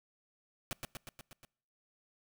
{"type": "noise with echo", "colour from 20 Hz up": "pink", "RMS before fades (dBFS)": -38, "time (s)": [0.71, 0.73], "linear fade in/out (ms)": 0, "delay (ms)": 120, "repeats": 6, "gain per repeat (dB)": -3, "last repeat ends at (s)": 1.45, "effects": ["noise-tail reverb RT60 0.7 s tail -26 dB re dry"]}